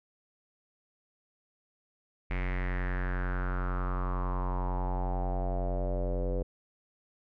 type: tone with low-pass filter sweep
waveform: square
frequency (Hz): 45.52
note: F#1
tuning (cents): -28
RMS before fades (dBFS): -31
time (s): 2.3-6.43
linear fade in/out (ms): 10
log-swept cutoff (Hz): 2200 to 500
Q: 5.4
effects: none